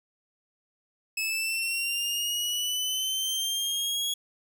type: linear sweep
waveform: sawtooth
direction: up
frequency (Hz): 2590 to 3339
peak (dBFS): -24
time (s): 1.17-4.14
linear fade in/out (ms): 5
effects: none